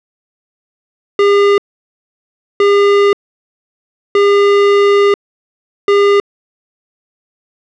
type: tone bursts at uneven times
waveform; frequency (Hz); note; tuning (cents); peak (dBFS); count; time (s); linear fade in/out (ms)
square; 404; G#4; -48; -7; 4; 1.19-1.58 / 2.6-3.13 / 4.15-5.14 / 5.88-6.2; 2
effects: low-pass 3000 Hz 12 dB/octave